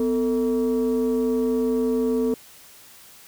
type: tone pair together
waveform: sine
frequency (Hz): 250.6 / 446.9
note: B3 / A4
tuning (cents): +25 / +27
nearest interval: minor seventh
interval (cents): 1002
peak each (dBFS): -20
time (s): 0-2.34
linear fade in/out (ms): 2
effects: tanh soft clip ceiling -16 dBFS + white hiss -48 dBFS RMS until 3.27 s